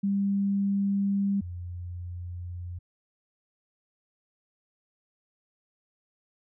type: tone pair in turn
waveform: sine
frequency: 198.7 / 88.15 Hz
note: G3 / F2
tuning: +24 / +17 cents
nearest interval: octave + major second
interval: 1407 cents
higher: first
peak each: -23 / -34 dBFS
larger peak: first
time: 0.03-1.41 / 1.41-2.79 s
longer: neither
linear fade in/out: 10 ms
effects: none